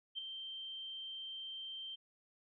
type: tone with ADSR envelope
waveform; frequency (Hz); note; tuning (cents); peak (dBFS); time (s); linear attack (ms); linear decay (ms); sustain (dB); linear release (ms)
sine; 3136; G7; 0; -36; 0.15-1.96; 34; 6; -7; 16
effects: none